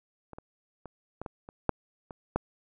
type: clicks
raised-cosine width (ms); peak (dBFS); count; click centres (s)
1; -29 / -28 / -28 / -23 / -23 / -30 / -9 / -27 / -12; 9; 0.333 / 0.385 / 0.857 / 1.216 / 1.262 / 1.489 / 1.693 / 2.108 / 2.36
effects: none